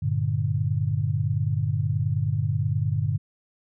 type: chord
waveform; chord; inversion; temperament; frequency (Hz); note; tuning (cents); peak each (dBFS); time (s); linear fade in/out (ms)
sine; G minor; none; equal; 98 / 116.54 / 146.83; G2 / Bb2 / D3; 0 / 0 / 0; -26; 0.02-3.18; 10
effects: none